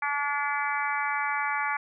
harmonic tone with a mistuned harmonic, 287.2 Hz, D4, 39 cents flat, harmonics 3 / 4 / 5 / 6 / 7 / 8, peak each -31 / -32 / -33 / -34 / -34 / -35 dBFS, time 0.02-1.77 s, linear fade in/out 5 ms, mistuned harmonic 7, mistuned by +19 cents, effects none

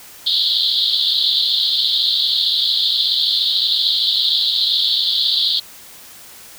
white band-pass noise, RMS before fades -17 dBFS, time 0.26-5.6 s, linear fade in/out 10 ms, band 3300 to 4400 Hz, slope 96 dB/octave, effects white hiss -40 dBFS RMS until 6.58 s

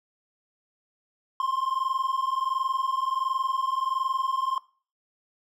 triangle tone pair together, 1046.5 / 1067.9 Hz, C6 / C6, 0 / +35 cents, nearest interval unison, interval 35 cents, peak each -26 / -25 dBFS, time 1.4-4.58 s, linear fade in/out 2 ms, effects noise-tail reverb RT60 0.4 s tail -21 dB re dry

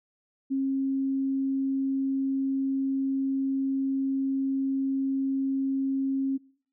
sine tone, 270 Hz, C#4, 45 cents flat, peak -24 dBFS, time 0.5-6.38 s, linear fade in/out 20 ms, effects noise-tail reverb RT60 0.5 s tail -22 dB re dry

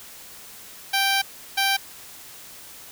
10% pulse tone bursts at uneven times, 784 Hz, G5, in tune, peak -11 dBFS, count 2, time 0.93-1.22 / 1.57-1.77 s, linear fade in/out 10 ms, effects white hiss -43 dBFS RMS until 2.91 s

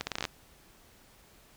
accelerating click train, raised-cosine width 0.2 ms, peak -14 dBFS, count 9, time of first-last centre 0.01-0.252 s, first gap 60 ms, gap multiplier 0.79, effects pink hiss -59 dBFS RMS until 1.56 s

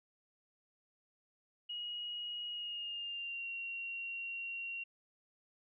sine tone with pitch glide, 2893 to 2750 Hz, F#7 to F7, -40 to -27 cents, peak -39 dBFS, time 1.69-4.84 s, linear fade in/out 10 ms, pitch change -87 cents, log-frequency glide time 2.5-3.48 s, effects none

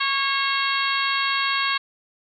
harmonic tone with a mistuned harmonic, 545 Hz, C#5, 29 cents flat, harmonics 2 / 3 / 4 / 5 / 6 / 7 / 8, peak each -25 / -27 / -28 / -29 / -30 / -30 / -31 dBFS, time 0-1.78 s, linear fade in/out 10 ms, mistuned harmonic 2, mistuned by +28 cents, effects none

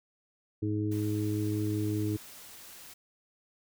harmonic tone, 105.3 Hz, G#2, 24 cents sharp, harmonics 1 / 2 / 3 / 4, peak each -31 / -41 / -31 / -39 dBFS, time 0.62-2.17 s, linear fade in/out 10 ms
white noise, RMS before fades -49 dBFS, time 0.91-2.94 s, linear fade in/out 10 ms
effects none

